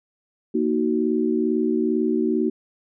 sine chord, D# minor, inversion second, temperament just, 233.3 / 311.1 / 373.4 Hz, A#3 / D#4 / F#4, +2 / 0 / +16 cents, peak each -23 dBFS, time 0.54-2.5 s, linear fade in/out 10 ms, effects none

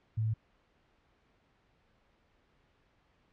sine tone, 110.1 Hz, A2, 2 cents sharp, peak -28 dBFS, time 0.17-0.34 s, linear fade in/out 10 ms, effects pink hiss -70 dBFS RMS until 3.32 s + low-pass 3000 Hz 12 dB/octave

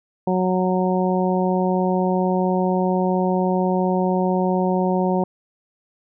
harmonic tone, 184.3 Hz, F#3, 7 cents flat, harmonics 1 / 2 / 3 / 4 / 5, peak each -20 / -23 / -25 / -26 / -27 dBFS, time 0.27-5.24 s, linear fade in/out 5 ms, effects none

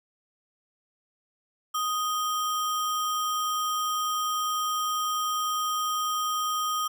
sine tone with sample-and-hold, 1244.5 Hz, D#6, in tune, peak -25 dBFS, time 1.74-6.88 s, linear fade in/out 10 ms, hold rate 4410 Hz, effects none

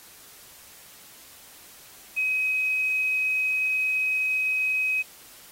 sine tone with quantisation, 2532 Hz, D#7, 30 cents sharp, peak -22 dBFS, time 2.16-5.03 s, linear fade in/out 20 ms, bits 8, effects white hiss -49 dBFS RMS until 5.51 s + AAC 48 kbps

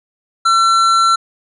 triangle tone with tanh clipping, 1350 Hz, E6, 41 cents sharp, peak -11 dBFS, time 0.45-1.16 s, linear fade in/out 10 ms, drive 17 dB, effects resampled to 22050 Hz

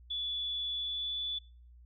sine tone with pitch glide, 3439 to 3463 Hz, A7 to A7, -40 to -28 cents, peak -33 dBFS, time 0.1-1.39 s, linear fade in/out 10 ms, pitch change +12 cents, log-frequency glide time 0.74-1.15 s, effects noise-tail reverb RT60 0.4 s tail -23 dB re dry + added 60 Hz sine -53 dBFS peak until 1.85 s

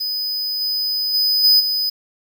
square tone with level steps, 5000 Hz, D#8, 8 cents sharp, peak -21 / -19 / -15 / -10 / -18 dBFS, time 0-1.9 s, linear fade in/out 10 ms, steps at 0.6 / 1.13 / 1.43 / 1.59 s, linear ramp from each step 20 ms, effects 8-bit

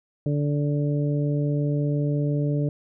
harmonic tone, 145.7 Hz, D3, 13 cents flat, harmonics 1 / 2 / 3 / 4, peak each -22 / -28 / -32 / -34 dBFS, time 0.26-2.69 s, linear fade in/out 2 ms, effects none

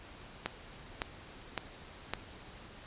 click train, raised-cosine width 0.3 ms, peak -16 dBFS, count 4, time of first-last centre 0.46-2.136 s, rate 1.79 Hz, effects pink hiss -51 dBFS RMS until 2.86 s + resampled to 8000 Hz

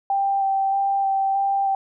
sine tone with vibrato, 784 Hz, G5, in tune, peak -18 dBFS, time 0.1-1.75 s, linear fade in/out 2 ms, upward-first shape square, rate 1.6 Hz, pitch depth 11 cents each way, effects none

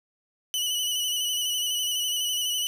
sawtooth tone with vibrato, 2972 Hz, F#7, 7 cents sharp, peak -22 dBFS, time 0.54-2.67 s, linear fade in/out 0 ms, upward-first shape square, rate 12 Hz, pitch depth 30 cents each way, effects none

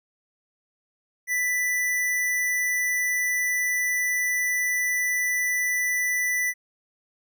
square tone, 1982 Hz, B6, 6 cents sharp, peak -23 dBFS, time 1.27-6.54 s, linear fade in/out 50 ms, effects none

